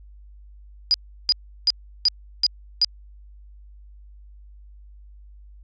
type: tone bursts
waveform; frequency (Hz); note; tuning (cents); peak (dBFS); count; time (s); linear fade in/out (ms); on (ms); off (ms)
sine; 4907; D#8; -25; -14; 6; 0.91-2.846; 0; 31; 350
effects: added 50 Hz sine -43 dBFS peak until 5.63 s + resampled to 16000 Hz